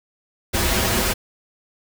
pink noise with comb filter, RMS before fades -20 dBFS, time 0.53-1.14 s, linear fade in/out 20 ms, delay 6.8 ms, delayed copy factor -0.85, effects none

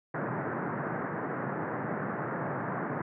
pink band-pass noise, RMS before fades -34 dBFS, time 0.14-3.02 s, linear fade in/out 5 ms, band 120 to 1800 Hz, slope 48 dB/octave, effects none

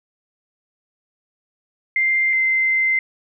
sine tone pair in turn, 2095 / 2076 Hz, C7 / C7, +2 / -14 cents, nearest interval unison, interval 16 cents, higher first, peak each -15 dBFS, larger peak neither, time 1.96-2.33 / 2.33-2.99 s, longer second, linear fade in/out 2 ms, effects none

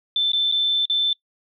sine tone with dropouts, 3537 Hz, A7, 8 cents sharp, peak -17 dBFS, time 0.16-1.13 s, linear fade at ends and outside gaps 2 ms, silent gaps 0.319-0.332 / 0.516-0.522 / 0.855-0.898 s, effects noise-tail reverb RT60 0.1 s tail -23 dB re dry

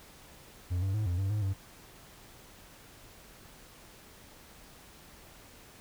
triangle tone with pitch steps, 89.1 / 96.4 / 107.3 / 87.9 / 97 / 105.7 / 96.8 Hz, F2 / G2 / A2 / F2 / G2 / G#2 / G2, +35 / -28 / -43 / +12 / -18 / +31 / -21 cents, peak -26 dBFS, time 0.7-1.54 s, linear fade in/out 20 ms, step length 120 ms, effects pink hiss -54 dBFS RMS until 5.8 s

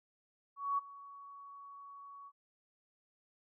sine tone with ADSR envelope, 1122 Hz, C#6, 21 cents sharp, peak -29 dBFS, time 0.56-2.32 s, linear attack 220 ms, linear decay 17 ms, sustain -20 dB, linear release 50 ms, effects none

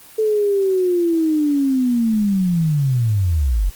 sine linear sweep, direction down, 440 to 41.2 Hz, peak -14 dBFS, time 0.18-3.7 s, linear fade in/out 10 ms, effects white hiss -43 dBFS RMS until 3.75 s + Opus 24 kbps

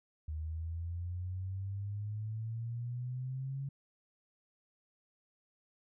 sine exponential sweep, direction up, 76.7 to 138.9 Hz, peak -36 dBFS, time 0.28-3.69 s, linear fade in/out 5 ms, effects none

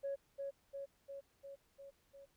sine tone with echo, 554.4 Hz, C#5, in tune, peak -36 dBFS, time 0.03-0.16 s, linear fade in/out 20 ms, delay 350 ms, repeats 6, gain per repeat -3 dB, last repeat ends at 2.26 s, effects tanh soft clip ceiling -34 dBFS + pink hiss -75 dBFS RMS until 2.36 s

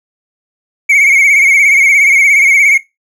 triangle tone with vibrato, 2217 Hz, C#7, in tune, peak -3 dBFS, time 0.89-2.78 s, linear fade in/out 10 ms, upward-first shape sine, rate 17 Hz, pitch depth 71 cents each way, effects noise-tail reverb RT60 0.2 s tail -17 dB re dry

